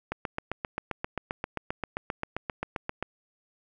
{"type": "click train", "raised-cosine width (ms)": 0.5, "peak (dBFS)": -15, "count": 23, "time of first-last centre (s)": [0.12, 3.026], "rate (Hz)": 7.57, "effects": []}